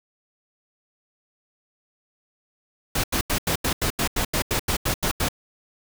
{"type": "noise bursts", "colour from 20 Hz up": "pink", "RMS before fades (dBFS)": -23, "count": 14, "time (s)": [2.95, 5.287], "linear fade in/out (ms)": 5, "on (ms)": 88, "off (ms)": 85, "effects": []}